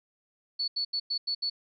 sine tone bursts at uneven times, 4435 Hz, C#8, in tune, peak -27 dBFS, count 6, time 0.59-0.68 / 0.76-0.85 / 0.93-1 / 1.1-1.18 / 1.27-1.35 / 1.42-1.5 s, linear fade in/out 10 ms, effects none

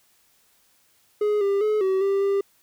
triangle tone with pitch steps, 418.6 / 397.9 / 426.7 / 380.6 / 394 / 396.7 Hz, G#4 / G4 / G#4 / F#4 / G4 / G4, +14 / +26 / +47 / +49 / +9 / +21 cents, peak -17 dBFS, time 1.21-2.41 s, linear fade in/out 5 ms, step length 200 ms, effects white hiss -62 dBFS RMS until 2.62 s

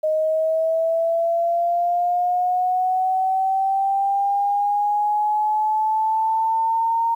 sine linear sweep, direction up, 620 to 923 Hz, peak -17 dBFS, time 0.03-7.15 s, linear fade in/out 10 ms, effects 9-bit

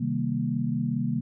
sine chord, C minor seventh, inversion none, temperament equal, 130.81 / 155.56 / 196 / 233.1 Hz, C3 / Eb3 / G3 / Bb3, 0 / 0 / 0 / 0 cents, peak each -30 / -31 / -32 / -28 dBFS, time 0-1.21 s, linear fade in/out 10 ms, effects none

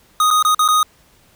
square tone with dropouts, 1244.5 Hz, D#6, in tune, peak -12 dBFS, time 0.2-0.83 s, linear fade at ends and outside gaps 2 ms, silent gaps 0.305-0.31 / 0.426-0.449 / 0.547-0.592 / 0.679-0.686 s, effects pink hiss -53 dBFS RMS until 1.35 s

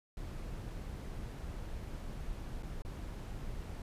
brown noise with dropouts, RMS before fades -42 dBFS, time 0.17-3.82 s, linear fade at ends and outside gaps 2 ms, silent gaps 2.626-2.631 / 2.821-2.849 s, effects resampled to 32000 Hz

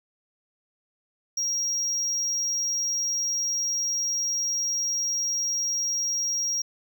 triangle tone, 5630 Hz, F8, 13 cents sharp, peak -23 dBFS, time 1.37-6.62 s, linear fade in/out 5 ms, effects none

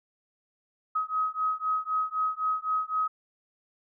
sine beating tone pair, 1266 / 1269.9 Hz, D#6 / D#6, +30 / +35 cents, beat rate 3.9 Hz, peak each -29 dBFS, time 0.95-3.08 s, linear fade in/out 10 ms, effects none

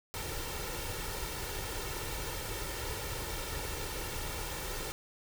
pink noise with comb filter, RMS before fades -38 dBFS, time 0.14-4.92 s, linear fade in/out 0 ms, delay 2.2 ms, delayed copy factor +0.6, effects none

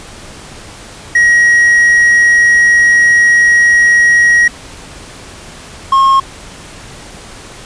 triangle tone pair in turn, 1898 / 1078.8 Hz, A#6 / C#6, +31 / -47 cents, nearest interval minor seventh, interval 978 cents, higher first, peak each -3 dBFS, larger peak neither, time 1.15-4.48 / 5.92-6.2 s, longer first, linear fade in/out 5 ms, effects pink hiss -32 dBFS RMS until 7.65 s + resampled to 22050 Hz

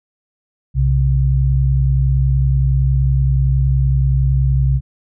sine tone pair together, 63 / 133.7 Hz, B1 / C3, +35 / +38 cents, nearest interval octave + minor second, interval 1303 cents, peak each -14 dBFS, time 0.74-4.81 s, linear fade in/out 50 ms, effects none

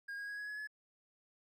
triangle tone with pitch steps, 1625 / 1641 / 1657.2 / 1673.6 / 1690.1 / 1706.8 Hz, G#6 / G#6 / G#6 / G#6 / G#6 / G#6, -38 / -21 / -4 / +13 / +30 / +47 cents, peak -39 dBFS, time 0.08-0.674 s, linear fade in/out 10 ms, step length 99 ms, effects none

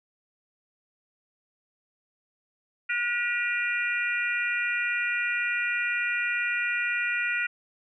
harmonic tone with a mistuned harmonic, 482 Hz, B4, 42 cents flat, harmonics 3 / 4 / 5 / 6, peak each -29 / -30 / -30 / -35 dBFS, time 2.89-7.47 s, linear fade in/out 10 ms, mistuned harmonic 6, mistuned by -85 cents, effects none

